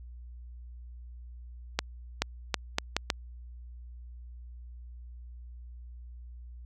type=accelerating click train; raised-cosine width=0.2 ms; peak=-8 dBFS; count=6; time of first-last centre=1.79-3.102 s; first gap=430 ms; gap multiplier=0.75; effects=added 60 Hz sine -43 dBFS peak until 6.65 s